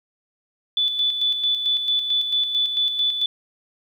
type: tone with tremolo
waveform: sine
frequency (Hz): 3477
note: A7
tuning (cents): -21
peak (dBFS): -17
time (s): 0.77-3.26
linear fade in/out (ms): 2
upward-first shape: square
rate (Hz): 4.5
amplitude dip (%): 50
effects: 9-bit